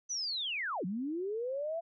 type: linear two-way sweep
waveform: sine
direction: down then up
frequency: 6120 to 169.9 to 684 Hz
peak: -33 dBFS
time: 0.09-1.81 s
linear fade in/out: 20 ms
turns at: 0.85 s
effects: none